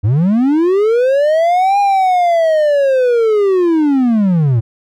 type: linear two-way sweep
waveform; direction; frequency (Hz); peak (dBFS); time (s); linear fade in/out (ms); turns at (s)
triangle; up then down; 92.5 to 815 to 106.4; -7; 0.03-4.61; 20; 1.79
effects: none